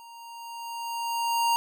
square tone with level ramp, 932.3 Hz, A#5, in tune, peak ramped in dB -46 to -21 dBFS, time 0-1.56 s, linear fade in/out 0 ms, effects none

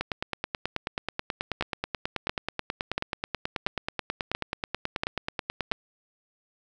two click trains, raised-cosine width 0.3 ms, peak -10 / -12 dBFS, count 7 / 54, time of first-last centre 1.61-5.72 / 0.01-5.715 s, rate 1.46 / 9.29 Hz, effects none

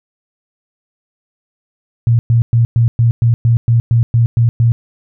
sine tone bursts, 116.9 Hz, A#2, 5 cents sharp, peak -7 dBFS, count 12, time 2.07-4.72 s, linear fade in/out 0 ms, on 120 ms, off 110 ms, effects none

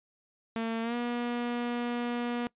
sawtooth tone with pitch glide, 227 to 240.5 Hz, A#3 to B3, -46 to -46 cents, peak -26 dBFS, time 0.56-2.47 s, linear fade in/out 0 ms, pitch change +100 cents, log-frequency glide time 0.82-0.95 s, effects noise-tail reverb RT60 0.1 s tail -22 dB re dry + resampled to 8000 Hz

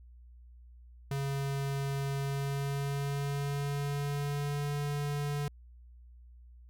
square tone with pitch glide, 138.59 to 144.89 Hz, C#3 to D3, 0 to -23 cents, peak -32 dBFS, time 1.11-5.48 s, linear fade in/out 2 ms, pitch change +77 cents, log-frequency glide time 2.19-4.76 s, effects added 60 Hz sine -51 dBFS peak until 6.69 s

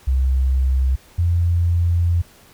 sine tone pair in turn, 65.5 / 86.04 Hz, C2 / F2, +2 / -25 cents, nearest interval perfect fourth, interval 473 cents, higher second, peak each -14 dBFS, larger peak neither, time 0.07-0.96 / 1.18-2.22 s, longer second, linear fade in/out 10 ms, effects pink hiss -49 dBFS RMS until 2.53 s

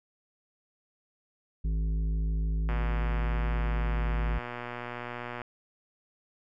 harmonic tone, 53.2 Hz, G#1, 42 cents sharp, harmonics 1 / 3 / 5 / 7 / 8, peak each -26 / -36 / -48 / -55 / -56 dBFS, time 1.64-4.39 s, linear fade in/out 10 ms
click train, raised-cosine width 0.5 ms, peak -22 dBFS, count 331, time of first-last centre 2.69-5.417 s, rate 121 Hz
effects none

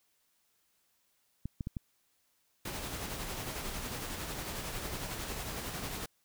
clicks, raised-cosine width 5 ms, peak -24 dBFS, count 4, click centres 1.456 / 1.608 / 1.671 / 1.768 s
pink noise with tremolo, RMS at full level -38 dBFS, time 2.65-6.06 s, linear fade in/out 5 ms, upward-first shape sine, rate 11 Hz, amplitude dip 35%
effects white hiss -74 dBFS RMS until 6.24 s

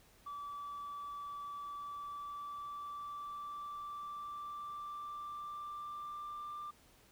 sine tone with pitch glide, 1154 to 1187.1 Hz, D6 to D6, -31 to +18 cents, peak -40 dBFS, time 0.26-6.71 s, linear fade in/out 10 ms, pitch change +49 cents, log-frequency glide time 1.57-6.58 s, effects tanh soft clip ceiling -40 dBFS + pink hiss -65 dBFS RMS until 7.11 s

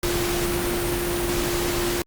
sine tone in noise, 349.2 Hz, F4, in tune, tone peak -25 dBFS, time 0.03-2.02 s, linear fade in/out 2 ms, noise pink, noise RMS -26 dBFS, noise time 0.03-2.02 s, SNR -2 dB, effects Opus 48 kbps

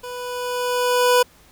25% pulse tone with level ramp, 493.9 Hz, B4, in tune, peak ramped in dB -27 to -8 dBFS, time 0.03-1.23 s, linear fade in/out 10 ms, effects pink hiss -52 dBFS RMS until 1.51 s

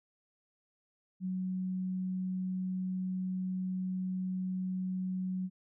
sine tone, 185.5 Hz, F#3, 5 cents sharp, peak -32 dBFS, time 1.2-5.5 s, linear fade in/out 50 ms, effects none

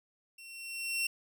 sawtooth tone with level ramp, 2720 Hz, F7, 46 cents flat, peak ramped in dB -46 to -25 dBFS, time 0.38-1.07 s, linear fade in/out 5 ms, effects none

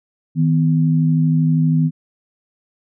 sine tone pair together, 158.62 / 251.3 Hz, D#3 / B3, +34 / +30 cents, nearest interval minor sixth, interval 796 cents, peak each -13 / -19 dBFS, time 0.35-1.91 s, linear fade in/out 50 ms, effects none

